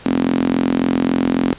sawtooth tone with high-pass filter, 43.65 Hz, F1, in tune, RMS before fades -17 dBFS, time 0.05-1.53 s, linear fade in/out 0 ms, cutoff 250 Hz, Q 5.7, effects pink hiss -40 dBFS RMS until 1.58 s + resampled to 8000 Hz

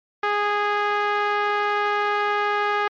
5% pulse tone with low-pass filter, 413 Hz, G#4, 10 cents flat, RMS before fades -22 dBFS, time 0.23-2.88 s, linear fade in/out 5 ms, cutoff 1400 Hz, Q 1.2, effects MP3 48 kbps

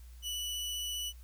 sawtooth tone with vibrato, 2960 Hz, F#7, in tune, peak -32 dBFS, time 0.22-1.13 s, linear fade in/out 50 ms, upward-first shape sine, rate 15 Hz, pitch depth 8 cents each way, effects added 60 Hz sine -48 dBFS peak until 1.23 s + white hiss -64 dBFS RMS until 1.23 s

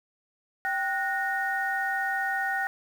sine tone cluster, 780 / 1465 / 1850 Hz, G5 / F#6 / A#6, -9 / -18 / -14 cents, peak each -30 dBFS, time 0.65-2.67 s, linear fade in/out 0 ms, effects 8-bit

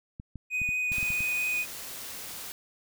clicks, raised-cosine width 5 ms, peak -27 dBFS, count 9, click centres 0.199 / 0.357 / 0.617 / 0.69 / 0.918 / 0.983 / 1.029 / 1.104 / 1.206 s
triangle tone with vibrato, 2489 Hz, D#7, in tune, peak -25 dBFS, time 0.5-1.66 s, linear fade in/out 50 ms, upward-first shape triangle, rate 4.4 Hz, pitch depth 10 cents each way
white noise, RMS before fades -40 dBFS, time 0.92-2.52 s, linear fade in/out 0 ms
effects none

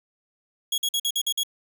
sawtooth tone bursts, 3322 Hz, G#7, in tune, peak -19 dBFS, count 7, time 0.72-1.434 s, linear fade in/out 5 ms, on 60 ms, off 49 ms, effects none

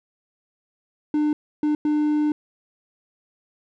triangle tone bursts at uneven times, 300 Hz, D4, 37 cents sharp, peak -16 dBFS, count 3, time 1.14-1.33 / 1.63-1.75 / 1.85-2.32 s, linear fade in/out 2 ms, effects none

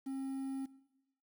triangle tone with quantisation, 268.8 Hz, C4, 47 cents sharp, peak -35 dBFS, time 0.06-0.66 s, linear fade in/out 10 ms, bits 10, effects noise-tail reverb RT60 0.9 s tail -18 dB re dry

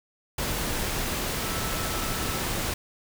sine tone in noise, 1318.5 Hz, E6, in tune, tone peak -38 dBFS, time 1.43-2.4 s, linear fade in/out 5 ms, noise pink, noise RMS -29 dBFS, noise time 0.38-2.74 s, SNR -12 dB, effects none

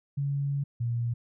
sine tone pair in turn, 140.7 / 118.31 Hz, C#3 / A#2, +26 / +26 cents, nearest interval minor third, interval 300 cents, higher first, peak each -26 dBFS, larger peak neither, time 0.17-0.64 / 0.8-1.14 s, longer first, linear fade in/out 10 ms, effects none

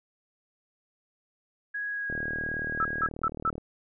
sine tone with pitch glide, 1661.2 to 1644 Hz, G#6 to G#6, 0 to -18 cents, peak -30 dBFS, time 1.74-3.09 s, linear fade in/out 10 ms, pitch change -18 cents, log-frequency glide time 1.9-2.09 s
click train, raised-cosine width 2 ms, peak -24 dBFS, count 58, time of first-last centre 2.1-3.581 s, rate 38.5 Hz
sine tone bursts, 1318.5 Hz, E6, in tune, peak -23 dBFS, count 4, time 2.8-3.498 s, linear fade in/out 2 ms, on 47 ms, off 170 ms
effects none

